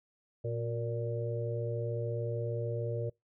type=harmonic tone with a mistuned harmonic; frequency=116.8 Hz; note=A#2; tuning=4 cents sharp; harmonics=1 / 3 / 4 / 5; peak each=-34 / -43 / -37 / -40 dBFS; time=0.44-3.1 s; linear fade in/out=10 ms; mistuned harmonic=3; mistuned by=+49 cents; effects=noise-tail reverb RT60 0.2 s tail -26 dB re dry